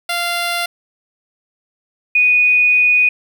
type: tone pair in turn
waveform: 10% pulse / sine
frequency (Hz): 694 / 2476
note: F5 / D#7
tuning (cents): -11 / -9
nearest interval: octave + minor seventh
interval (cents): 2202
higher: second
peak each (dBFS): -9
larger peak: neither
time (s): 0.09-0.66 / 2.15-3.09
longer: second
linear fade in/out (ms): 5
effects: 8-bit